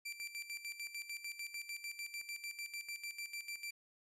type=tone with tremolo; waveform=sawtooth; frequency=2348 Hz; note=D7; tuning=1 cent flat; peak=-38 dBFS; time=0.05-3.71 s; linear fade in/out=10 ms; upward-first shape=square; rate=6.7 Hz; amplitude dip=70%; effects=resampled to 32000 Hz